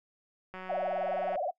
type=click train; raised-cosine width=0.5 ms; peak=-28 dBFS; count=153; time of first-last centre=0.54-1.357 s; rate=186 Hz
type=tone with vibrato; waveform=sine; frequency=653 Hz; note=E5; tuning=17 cents flat; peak=-29 dBFS; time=0.69-1.51 s; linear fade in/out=10 ms; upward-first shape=sine; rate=19 Hz; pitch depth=250 cents each way
effects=noise-tail reverb RT60 0.1 s tail -23 dB re dry